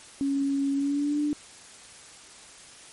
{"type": "tone with pitch glide", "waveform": "sine", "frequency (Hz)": [277.2, 295.4], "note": ["C#4", "D4"], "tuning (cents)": [0, 10], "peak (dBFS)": -23, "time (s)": [0.21, 1.33], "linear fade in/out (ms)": 0, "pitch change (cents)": 110, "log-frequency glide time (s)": [0.75, 1.19], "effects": ["white hiss -48 dBFS RMS until 2.92 s", "MP3 48 kbps"]}